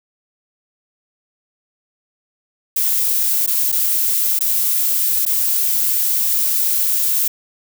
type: noise with dropouts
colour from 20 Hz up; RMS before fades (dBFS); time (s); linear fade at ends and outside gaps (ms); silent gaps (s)
violet; -17; 2.76-7.28; 5; 3.464-3.475 / 3.718-3.724 / 4.391-4.407 / 5.253-5.263
effects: none